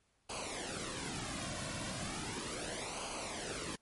pink noise with flanger, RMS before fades -41 dBFS, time 0.29-3.76 s, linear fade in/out 10 ms, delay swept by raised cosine 0.54 to 2.44 ms, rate 0.36 Hz, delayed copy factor -0.7, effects pink hiss -75 dBFS RMS until 3.81 s + MP3 48 kbps

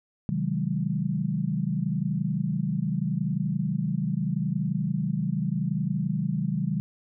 sine chord, Ab dominant seventh, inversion first, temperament just, 129.78 / 155.74 / 186.89 / 207.7 Hz, C3 / Eb3 / Gb3 / Ab3, -14 / +2 / +18 / 0 cents, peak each -32 / -28 / -29 / -32 dBFS, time 0.29-6.8 s, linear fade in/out 0 ms, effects none

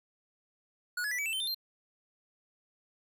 square tone with pitch steps, 1458 / 1694.3 / 1968.8 / 2288 / 2659 / 3089 / 3590 / 4172 Hz, F#6 / G#6 / B6 / D7 / E7 / G7 / A7 / C8, -26 / +34 / -6 / -46 / +14 / -26 / +34 / -6 cents, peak -32 dBFS, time 0.97-1.546 s, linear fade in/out 5 ms, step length 72 ms, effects none

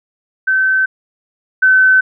sine tone pair in turn, 1536 / 1523.6 Hz, G6 / G6, -36 / -50 cents, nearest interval unison, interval 14 cents, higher first, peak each -10 / -6 dBFS, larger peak second, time 0.47-0.86 / 1.62-2.01 s, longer neither, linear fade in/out 10 ms, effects none

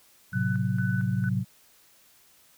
sine chord, F# diminished, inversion first, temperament equal, 110 / 130.81 / 185 Hz, A2 / C3 / F#3, 0 / 0 / 0 cents, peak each -28 dBFS, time 0.32-1.45 s, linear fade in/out 50 ms
sine tone with tremolo, 1496 Hz, F#6, 19 cents sharp, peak -33 dBFS, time 0.33-1.29 s, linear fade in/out 2 ms, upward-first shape square, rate 2.2 Hz, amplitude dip 75%
effects white hiss -59 dBFS RMS until 2.57 s

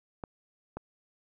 clicks, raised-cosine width 1 ms, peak -23 dBFS, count 2, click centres 0.238 / 0.77 s, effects none

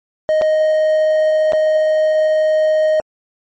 triangle tone with dropouts, 622.3 Hz, D#5, in tune, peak -9 dBFS, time 0.29-3 s, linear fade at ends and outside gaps 0 ms, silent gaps 0.413-0.419 / 1.522-1.533 s, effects MP3 32 kbps

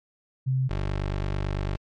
sine / 20% pulse tone pair in turn, 130.81 / 49 Hz, C3 / G1, 0 / 0 cents, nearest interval octave + perfect fourth, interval 1700 cents, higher first, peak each -21 dBFS, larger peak neither, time 0.46-0.69 / 0.69-1.77 s, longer second, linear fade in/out 20 ms, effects low-pass 4000 Hz 12 dB/octave + MP3 64 kbps

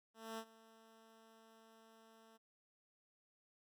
10% pulse tone with ADSR envelope, 223.8 Hz, A3, 30 cents sharp, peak -35 dBFS, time 0.14-2.38 s, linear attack 240 ms, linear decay 66 ms, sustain -20 dB, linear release 22 ms, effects none

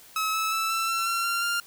sawtooth tone with pitch steps, 1288 / 1303 / 1318.1 / 1333.4 / 1348.9 / 1364.6 / 1380.4 / 1396.5 Hz, E6 / E6 / E6 / E6 / E6 / F6 / F6 / F6, -41 / -20 / -1 / +19 / +39 / -41 / -21 / -1 cents, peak -21 dBFS, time 0.16-1.6 s, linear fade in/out 2 ms, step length 180 ms, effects white hiss -51 dBFS RMS until 1.66 s

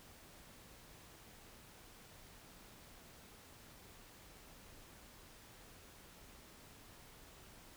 silence, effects pink hiss -59 dBFS RMS until 7.76 s

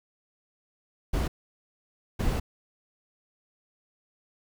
brown noise bursts at uneven times, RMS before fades -26 dBFS, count 2, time 1.13-1.28 / 2.19-2.4 s, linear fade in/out 10 ms, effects none

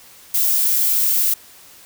violet noise, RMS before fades -17 dBFS, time 0.34-1.34 s, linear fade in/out 5 ms, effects white hiss -45 dBFS RMS until 1.85 s

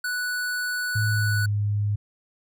square tone, 1480 Hz, F#6, in tune, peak -26 dBFS, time 0.04-1.46 s, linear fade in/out 5 ms
sine tone with pitch glide, 107.5 to 103.3 Hz, A2 to G#2, -40 to -9 cents, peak -21 dBFS, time 0.95-1.96 s, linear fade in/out 10 ms, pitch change -69 cents, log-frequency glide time 1.08-1.49 s
effects none

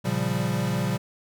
square chord, G half-diminished seventh, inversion first, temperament equal, 116.54 / 138.59 / 174.61 / 196 Hz, Bb2 / Db3 / F3 / G3, 0 / 0 / 0 / 0 cents, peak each -30 dBFS, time 0.04-0.98 s, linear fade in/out 20 ms, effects none

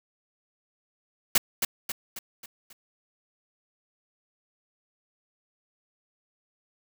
white noise with echo, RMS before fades -19 dBFS, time 1.35-1.38 s, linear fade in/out 5 ms, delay 270 ms, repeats 5, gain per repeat -6 dB, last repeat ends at 2.73 s, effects none

